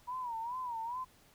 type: tone with vibrato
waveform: sine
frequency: 960 Hz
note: B5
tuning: 49 cents flat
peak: -36 dBFS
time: 0.07-1.05 s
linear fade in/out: 20 ms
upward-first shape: sine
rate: 2.4 Hz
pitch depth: 120 cents each way
effects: pink hiss -64 dBFS RMS until 1.34 s